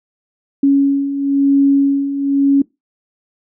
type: beating tone pair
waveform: sine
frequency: 277.2 / 278.2 Hz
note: C#4 / C#4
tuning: 0 / +6 cents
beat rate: 1 Hz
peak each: -17 / -11 dBFS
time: 0.63-2.62 s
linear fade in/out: 5 ms
effects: noise-tail reverb RT60 0.2 s tail -22 dB re dry